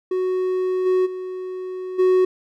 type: tone with level steps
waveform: triangle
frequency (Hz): 370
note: F#4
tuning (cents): 0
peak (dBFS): -17 / -13 / -25 / -11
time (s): 0.11-2.25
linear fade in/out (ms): 5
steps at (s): 0.85 / 1.05 / 1.98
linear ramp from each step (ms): 20
effects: none